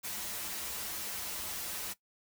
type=noise with comb filter; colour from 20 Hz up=white; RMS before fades=-39 dBFS; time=0.03-1.94 s; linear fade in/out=20 ms; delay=7.5 ms; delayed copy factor=-0.75; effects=noise-tail reverb RT60 0.1 s tail -17 dB re dry